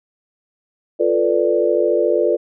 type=chord; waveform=sine; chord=B half-diminished seventh; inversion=second; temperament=equal; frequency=349.2 / 440 / 493.9 / 587.3 Hz; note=F4 / A4 / B4 / D5; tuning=0 / 0 / 0 / 0 cents; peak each=-19 / -19 / -19 / -19 dBFS; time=0.99-2.37 s; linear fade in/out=20 ms; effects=none